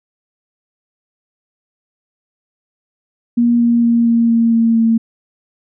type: tone with pitch steps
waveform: sine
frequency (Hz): 237.4 / 235.6 / 233.9 / 232.1 / 230.4 / 228.7 / 226.9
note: A#3 / A#3 / A#3 / A#3 / A#3 / A#3 / A#3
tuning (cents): +32 / +19 / +6 / -7 / -20 / -33 / -47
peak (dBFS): -9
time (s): 3.37-4.98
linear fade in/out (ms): 10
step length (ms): 230
effects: none